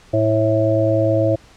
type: harmonic tone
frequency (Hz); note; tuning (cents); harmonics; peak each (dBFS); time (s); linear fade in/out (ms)
109.2; A2; -13; 1 / 3 / 5 / 6; -19 / -20 / -18 / -20; 0.13-1.36; 10
effects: pink hiss -48 dBFS RMS until 1.56 s + low-pass 7000 Hz 12 dB/octave